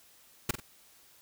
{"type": "noise with echo", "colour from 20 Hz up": "pink", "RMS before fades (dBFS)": -27, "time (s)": [0.49, 0.51], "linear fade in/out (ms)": 5, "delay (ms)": 46, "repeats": 2, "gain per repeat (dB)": -9, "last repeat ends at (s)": 0.602, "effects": ["white hiss -60 dBFS RMS until 1.21 s"]}